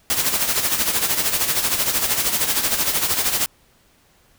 white noise with tremolo, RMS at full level -18 dBFS, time 0.1-3.46 s, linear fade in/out 0 ms, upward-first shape sine, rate 13 Hz, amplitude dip 60%, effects pink hiss -57 dBFS RMS until 4.38 s

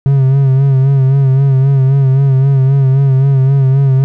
triangle tone with vibrato, 135.2 Hz, C#3, 43 cents flat, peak -4 dBFS, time 0.06-4.04 s, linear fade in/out 0 ms, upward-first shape sine, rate 3.8 Hz, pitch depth 50 cents each way, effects none

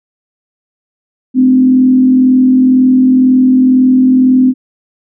sine tone with frequency modulation, 256.7 Hz, C4, 33 cents flat, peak -4 dBFS, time 1.34-4.54 s, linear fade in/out 50 ms, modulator 42 Hz, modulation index 0.36, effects none

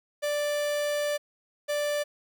45% pulse tone pair in turn, 587.3 / 587.3 Hz, D5 / D5, 0 / 0 cents, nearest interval unison, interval 0 cents, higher neither, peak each -26 dBFS, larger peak neither, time 0.22-1.18 / 1.68-2.04 s, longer first, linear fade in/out 20 ms, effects 10-bit

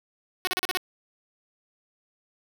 5% pulse tone bursts, 370 Hz, F#4, in tune, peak -13 dBFS, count 6, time 0.45-0.772 s, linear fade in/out 0 ms, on 22 ms, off 38 ms, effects none

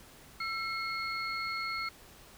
sine tone cluster, 1338 / 2162 / 4324 Hz, E6 / C#7 / C#8, +25 / -44 / -44 cents, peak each -37 / -36 / -40 dBFS, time 0.4-1.89 s, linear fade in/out 5 ms, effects pink hiss -55 dBFS RMS until 2.37 s

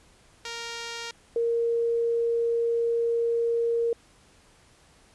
5% pulse / sine tone pair in turn, 465.7 / 465.7 Hz, A#4 / A#4, -2 / -2 cents, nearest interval unison, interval 0 cents, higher neither, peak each -22 dBFS, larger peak neither, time 0.45-1.11 / 1.36-3.93 s, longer second, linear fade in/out 2 ms, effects pink hiss -58 dBFS RMS until 5.14 s + resampled to 24000 Hz

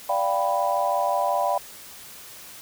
sine chord, G dominant seventh, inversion second, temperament equal with one note detuned, 585.3 / 698.5 / 784 / 987.8 Hz, D5 / F5 / G5 / B5, -6 / 0 / 0 / 0 cents, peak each -26 dBFS, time 0.09-1.58 s, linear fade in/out 5 ms, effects white hiss -43 dBFS RMS until 2.61 s

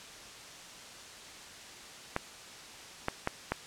clicks, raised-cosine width 0.5 ms, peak -14 dBFS, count 4, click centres 2.164 / 3.084 / 3.274 / 3.52 s, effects white hiss -48 dBFS RMS until 3.66 s + low-pass 7000 Hz 12 dB/octave

